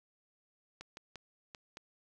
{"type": "clicks", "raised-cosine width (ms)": 0.2, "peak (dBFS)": -29, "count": 5, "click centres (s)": [0.81, 0.971, 1.157, 1.548, 1.771], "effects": []}